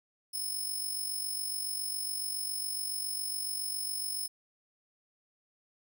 15% pulse tone with amplitude modulation, 5220 Hz, E8, 18 cents flat, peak -25 dBFS, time 0.33-4.28 s, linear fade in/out 20 ms, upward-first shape sine, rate 47.2 Hz, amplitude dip 60%, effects none

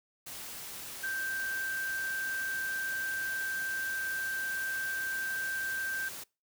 sine tone in noise, 1568 Hz, G6, in tune, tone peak -32 dBFS, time 1.03-6.09 s, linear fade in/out 10 ms, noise white, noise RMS -43 dBFS, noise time 0.26-6.24 s, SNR +8 dB, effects noise-tail reverb RT60 0.3 s tail -25 dB re dry

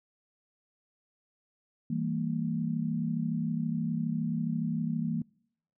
sine tone cluster, 163.3 / 197.9 / 230.2 Hz, E3 / G3 / A#3, -16 / +17 / -22 cents, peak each -32 / -36 / -31 dBFS, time 1.9-5.22 s, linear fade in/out 5 ms, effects noise-tail reverb RT60 0.7 s tail -26 dB re dry

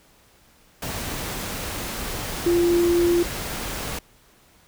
sine tone in noise, 345.6 Hz, F4, 18 cents flat, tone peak -16 dBFS, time 2.46-3.23 s, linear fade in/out 5 ms, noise pink, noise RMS -30 dBFS, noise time 0.82-3.99 s, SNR +11 dB, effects pink hiss -56 dBFS RMS until 4.67 s

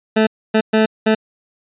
20% pulse tone bursts at uneven times, 218.5 Hz, A3, 12 cents flat, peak -6 dBFS, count 4, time 0.16-0.27 / 0.54-0.61 / 0.73-0.86 / 1.06-1.15 s, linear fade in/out 10 ms, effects resampled to 8000 Hz

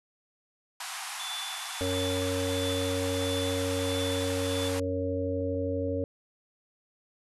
pink band-pass noise, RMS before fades -38 dBFS, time 0.8-4.8 s, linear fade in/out 5 ms, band 710 to 12000 Hz, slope 96 dB/octave
triangle tone with tremolo, 3487 Hz, A7, 16 cents flat, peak -33 dBFS, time 1.19-4.69 s, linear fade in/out 10 ms, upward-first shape triangle, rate 1.5 Hz, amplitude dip 75%
harmonic tone, 92.5 Hz, F#2, in tune, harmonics 1 / 3 / 5 / 6, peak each -33 / -33 / -33 / -33 dBFS, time 1.81-6.04 s, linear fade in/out 0 ms
clicks, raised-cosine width 2 ms, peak -35 dBFS, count 3, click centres 5.405 / 5.55 / 5.883 s
effects none

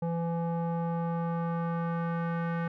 square tone with low-pass filter sweep, 168.2 Hz, E3, 35 cents sharp, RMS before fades -31 dBFS, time 0.02-2.68 s, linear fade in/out 5 ms, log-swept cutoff 730 to 1600 Hz, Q 2.1, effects none

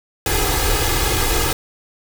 pink noise with comb filter, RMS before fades -18 dBFS, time 0.26-1.53 s, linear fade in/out 2 ms, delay 2.4 ms, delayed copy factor +0.85, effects none

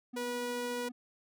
triangle tone with tremolo, 246.9 Hz, B3, in tune, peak -37 dBFS, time 0.13-0.92 s, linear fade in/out 10 ms, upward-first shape triangle, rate 14 Hz, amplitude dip 35%
sawtooth tone, 486 Hz, B4, 28 cents flat, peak -31 dBFS, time 0.16-0.89 s, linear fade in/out 10 ms
effects none

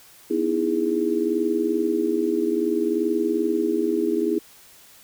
sine chord, E major seventh, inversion second, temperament just, 247.2 / 309 / 329.6 / 412 Hz, B3 / D#4 / E4 / G#4, +2 / -12 / 0 / -14 cents, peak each -28 / -28 / -23 / -24 dBFS, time 0.3-4.39 s, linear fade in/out 10 ms, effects white hiss -50 dBFS RMS until 5.03 s

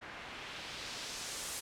white noise with low-pass filter sweep, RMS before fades -44 dBFS, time 0.01-1.61 s, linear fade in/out 20 ms, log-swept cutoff 1800 to 10000 Hz, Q 1.1, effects none

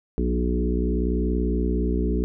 harmonic tone with a mistuned harmonic, 60.7 Hz, B1, 29 cents flat, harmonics 1 / 3 / 4 / 5 / 6 / 7, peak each -23 / -28 / -29 / -30 / -31 / -31 dBFS, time 0.18-2.24 s, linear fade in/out 0 ms, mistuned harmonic 6, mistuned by +16 cents, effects none

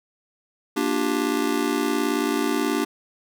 square chord, G minor seventh, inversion first, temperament just, 235.2 / 294 / 352.8 / 392 Hz, Bb3 / D4 / F4 / G4, +16 / +2 / +18 / 0 cents, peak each -29 / -25 / -30 / -28 dBFS, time 0.76-2.85 s, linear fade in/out 10 ms, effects none

